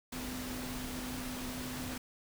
sine tone in noise, 252.3 Hz, B3, 37 cents sharp, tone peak -41 dBFS, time 0.12-1.98 s, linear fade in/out 5 ms, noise pink, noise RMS -42 dBFS, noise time 0.12-1.98 s, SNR -2 dB, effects none

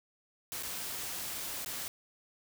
white noise with dropouts, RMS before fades -39 dBFS, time 0.52-1.88 s, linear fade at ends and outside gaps 0 ms, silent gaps 0.626-0.633 / 1.647-1.66 s, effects none

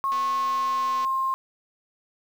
sine tone with pitch glide, 1087 to 1060.9 Hz, C#6 to C6, -34 to +24 cents, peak -22 dBFS, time 0.04-1.34 s, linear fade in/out 0 ms, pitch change -42 cents, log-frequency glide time 0.24-1.15 s
click train, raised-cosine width 0.2 ms, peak -23 dBFS, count 232, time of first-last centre 0.12-1.048 s, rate 249 Hz
effects 8-bit

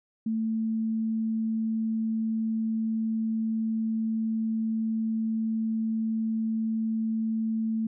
sine tone, 222.3 Hz, A3, 18 cents sharp, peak -25 dBFS, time 0.26-7.87 s, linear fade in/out 5 ms, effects none

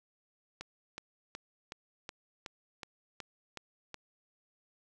click train, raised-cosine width 0.2 ms, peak -24 dBFS, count 10, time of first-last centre 0.61-3.943 s, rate 2.7 Hz, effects none

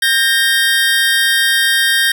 25% pulse tone pair together, 1591.9 / 1848 Hz, G6 / A#6, +26 / -16 cents, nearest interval minor third, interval 258 cents, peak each -10 dBFS, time 0.02-2.12 s, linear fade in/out 5 ms, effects none

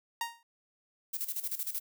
sawtooth tone with exponential decay, 932.3 Hz, A#5, in tune, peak -25 dBFS, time 0.21-0.43 s, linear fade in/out 2 ms, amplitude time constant 46 ms
violet noise with tremolo, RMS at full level -34 dBFS, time 1.13-1.8 s, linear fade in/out 10 ms, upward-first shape square, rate 13 Hz, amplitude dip 75%
effects none

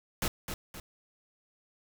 pink noise with echo, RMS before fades -30 dBFS, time 0.22-0.28 s, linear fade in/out 2 ms, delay 260 ms, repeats 2, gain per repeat -7 dB, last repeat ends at 0.8 s, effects none

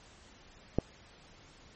click, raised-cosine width 2 ms, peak -12 dBFS, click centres 0.786 s, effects pink hiss -57 dBFS RMS until 1.75 s + MP3 32 kbps

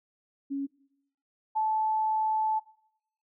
sine tone pair in turn, 277.2 / 871 Hz, C#4 / A5, 0 / -18 cents, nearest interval octave + minor sixth, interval 1982 cents, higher second, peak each -29 / -24 dBFS, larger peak second, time 0.5-0.67 / 1.55-2.6 s, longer second, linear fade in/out 20 ms, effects noise-tail reverb RT60 0.8 s tail -22 dB re dry

